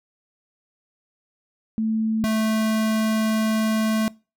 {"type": "tone pair in turn", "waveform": ["sine", "square"], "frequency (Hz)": [220.6, 219.1], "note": ["A3", "A3"], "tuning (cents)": [5, -7], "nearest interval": "unison", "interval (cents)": 12, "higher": "first", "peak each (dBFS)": -20, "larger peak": "neither", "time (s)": [[1.78, 2.24], [2.24, 4.08]], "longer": "second", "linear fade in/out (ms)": 0, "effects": ["noise-tail reverb RT60 0.3 s tail -23 dB re dry"]}